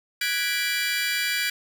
25% pulse chord, G# half-diminished seventh, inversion third, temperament equal with one note detuned, 1480 / 1661.2 / 1965.3 / 2349 Hz, F#6 / G#6 / B6 / D7, 0 / 0 / -9 / 0 cents, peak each -28 / -25 / -27 / -23 dBFS, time 0.21-1.5 s, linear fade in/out 5 ms, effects none

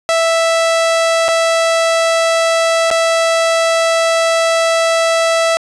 sawtooth tone with dropouts, 659.3 Hz, E5, in tune, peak -7 dBFS, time 0.09-5.57 s, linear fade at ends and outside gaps 0 ms, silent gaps 1.282-1.287 / 2.904-2.912 s, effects resampled to 22050 Hz + 8-bit

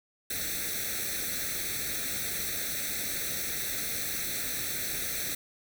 white noise with comb filter, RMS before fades -33 dBFS, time 0.3-5.35 s, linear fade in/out 5 ms, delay 0.5 ms, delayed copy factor +0.9, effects none

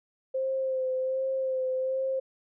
sine tone with vibrato, 523.3 Hz, C5, in tune, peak -26 dBFS, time 0.34-2.2 s, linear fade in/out 10 ms, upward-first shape sine, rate 1.3 Hz, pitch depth 24 cents each way, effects none

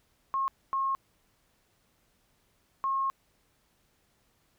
sine tone bursts at uneven times, 1080 Hz, C#6, 45 cents flat, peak -26 dBFS, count 3, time 0.34-0.48 / 0.73-0.95 / 2.84-3.1 s, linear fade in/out 0 ms, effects pink hiss -70 dBFS RMS until 4.58 s

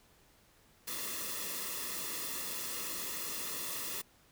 white noise with comb filter, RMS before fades -39 dBFS, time 0.87-4.02 s, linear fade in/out 10 ms, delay 1.3 ms, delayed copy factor -0.7, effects pink hiss -65 dBFS RMS until 4.31 s

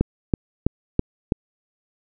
click train, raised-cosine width 3 ms, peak -4 dBFS, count 5, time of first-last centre 0.01-1.321 s, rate 3.05 Hz, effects none

